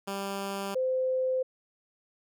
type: tone pair in turn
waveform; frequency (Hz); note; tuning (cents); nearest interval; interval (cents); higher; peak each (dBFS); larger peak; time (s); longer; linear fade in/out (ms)
10% pulse / sine; 197.2 / 516.5; G3 / C5; +11 / -22; octave + perfect fourth; 1667; second; -24 / -25; first; 0.07-0.75 / 0.75-1.43; neither; 10
effects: none